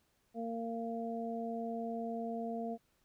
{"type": "harmonic tone", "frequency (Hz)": 229.9, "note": "A#3", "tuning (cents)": -24, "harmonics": [1, 2, 3], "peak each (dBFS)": [-39, -42, -41], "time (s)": [0.34, 2.78], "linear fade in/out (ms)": 50, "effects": ["pink hiss -75 dBFS RMS until 3.04 s"]}